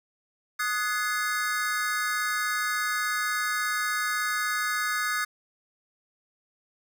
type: chord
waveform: square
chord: Ab dominant seventh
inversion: second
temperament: equal with one note detuned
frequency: 1244.5 / 1480 / 1700 / 2093 Hz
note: Eb6 / Gb6 / Ab6 / C7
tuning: 0 / 0 / +40 / 0 cents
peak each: -31 / -32 / -32 / -35 dBFS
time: 0.59-5.25 s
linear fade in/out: 10 ms
effects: none